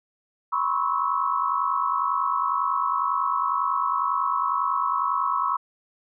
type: tone cluster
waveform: sine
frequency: 986 / 1068 / 1118 / 1298 Hz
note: B5 / C6 / C#6 / E6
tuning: -3 / +35 / +14 / -27 cents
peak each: -27 dBFS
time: 0.52-5.57 s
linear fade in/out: 10 ms
effects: none